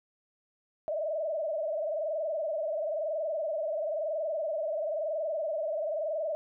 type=tone with frequency modulation; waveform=sine; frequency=623 Hz; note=D#5; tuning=2 cents sharp; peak=-29 dBFS; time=0.88-6.35 s; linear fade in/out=0 ms; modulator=21 Hz; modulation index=1.9; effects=none